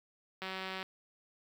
click train, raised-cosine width 0.3 ms, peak -24 dBFS, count 78, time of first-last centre 0.42-0.827 s, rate 189 Hz, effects high-pass 80 Hz 12 dB/octave + 9-bit

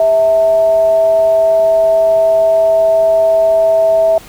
sine tone with frequency modulation, 652 Hz, E5, 19 cents flat, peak -7 dBFS, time 0-4.18 s, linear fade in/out 2 ms, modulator 249 Hz, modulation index 0.22, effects pink hiss -37 dBFS RMS until 4.28 s

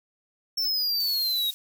square exponential sweep, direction down, 5430 to 3767 Hz, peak -24 dBFS, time 0.57-1.51 s, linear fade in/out 10 ms
white high-pass noise, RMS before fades -42 dBFS, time 1-1.54 s, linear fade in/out 0 ms, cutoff 4000 Hz, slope 12 dB/octave
effects none

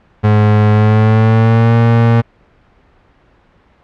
35% pulse tone with pitch glide, 105.7 to 115.93 Hz, G#2 to A#2, +31 to -9 cents, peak -5 dBFS, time 0.23-2.22 s, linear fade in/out 20 ms, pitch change +160 cents, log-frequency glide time 0.7-1.76 s, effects pink hiss -50 dBFS RMS until 3.83 s + low-pass 2000 Hz 12 dB/octave

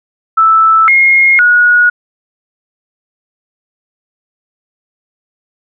sine tone with pitch steps, 1317 / 2146 / 1453 Hz, E6 / C7 / F#6, -2 / +43 / -32 cents, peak -4 dBFS, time 0.37-1.9 s, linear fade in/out 10 ms, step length 510 ms, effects none

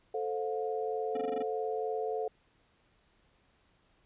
sine chord, F major, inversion first, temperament equal with one note detuned, 440 / 523.3 / 716 Hz, A4 / C5 / F5, 0 / 0 / +43 cents, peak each -33 / -39 / -37 dBFS, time 0.14-2.28 s, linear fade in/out 5 ms
square tone bursts, 265.2 Hz, C4, 23 cents sharp, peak -37 dBFS, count 7, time 1.15-1.424 s, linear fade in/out 5 ms, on 22 ms, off 20 ms
effects pink hiss -69 dBFS RMS until 4.05 s + resampled to 8000 Hz

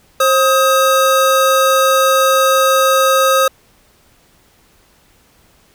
square tone pair together, 532 / 1263.3 Hz, C5 / D#6, +29 / +26 cents, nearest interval octave + minor third, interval 1497 cents, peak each -13 dBFS, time 0.2-3.48 s, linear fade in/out 5 ms, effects pink hiss -52 dBFS RMS until 5.74 s

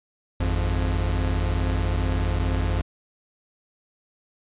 45% pulse tone pair together, 51.91 / 87.31 Hz, G#1 / F2, 0 / 0 cents, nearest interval major sixth, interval 900 cents, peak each -24 dBFS, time 0.4-2.82 s, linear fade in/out 5 ms, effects resampled to 8000 Hz

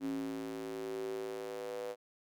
square tone with high-pass filter sweep, 54.7 Hz, A1, 9 cents flat, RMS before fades -40 dBFS, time 0-1.96 s, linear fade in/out 50 ms, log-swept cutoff 270 to 510 Hz, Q 6.4, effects none

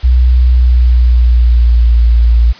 sine tone with pitch glide, 62 to 57.85 Hz, B1 to A#1, +7 to -13 cents, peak -4 dBFS, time 0.03-2.53 s, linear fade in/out 20 ms, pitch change -120 cents, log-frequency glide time 0.43-2.01 s, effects white hiss -34 dBFS RMS until 2.59 s + resampled to 11025 Hz

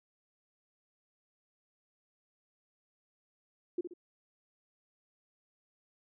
sine tone with echo, 352.1 Hz, F4, 14 cents sharp, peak -29 dBFS, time 3.78-3.81 s, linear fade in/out 5 ms, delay 64 ms, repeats 2, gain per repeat -8 dB, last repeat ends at 3.938 s, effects none

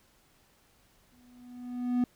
triangle tone with exponential growth, 246.3 Hz, B3, 5 cents flat, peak -20 dBFS, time 1.12-2.04 s, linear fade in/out 2 ms, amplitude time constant 200 ms, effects pink hiss -65 dBFS RMS until 2.15 s

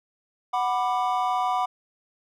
triangle chord, B minor, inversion second, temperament just, 740.8 / 987.8 / 1185.3 Hz, F#5 / B5 / D6, +2 / 0 / +16 cents, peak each -23 / -25 / -27 dBFS, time 0.53-1.66 s, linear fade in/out 10 ms, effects none

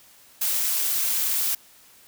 blue noise, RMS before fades -24 dBFS, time 0.41-1.55 s, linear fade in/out 5 ms, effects white hiss -53 dBFS RMS until 2.07 s

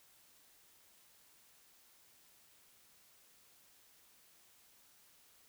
silence, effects white hiss -66 dBFS RMS until 5.48 s

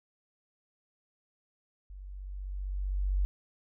sine tone with level ramp, 47.73 Hz, G1, 45 cents flat, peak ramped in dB -43 to -24 dBFS, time 1.9-3.25 s, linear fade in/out 0 ms, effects none

